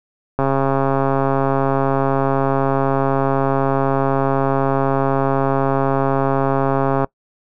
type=click train; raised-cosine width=1 ms; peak=-4 dBFS; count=906; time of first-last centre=0.39-7.044 s; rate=136 Hz; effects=noise-tail reverb RT60 0.1 s tail -23 dB re dry